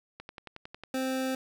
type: click train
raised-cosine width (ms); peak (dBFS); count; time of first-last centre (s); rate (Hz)
0.3; -26; 8; 0.2-0.836; 11
type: tone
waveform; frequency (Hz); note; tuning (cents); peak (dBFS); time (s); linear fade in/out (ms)
25% pulse; 261.6; C4; 0; -25; 0.94-1.35; 2
effects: none